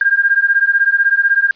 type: beating tone pair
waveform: sine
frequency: 1600 / 1616 Hz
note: G6 / G#6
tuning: +35 / -48 cents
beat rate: 16 Hz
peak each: -13 dBFS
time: 0.01-1.51 s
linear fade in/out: 2 ms
effects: white hiss -51 dBFS RMS until 1.55 s + resampled to 11025 Hz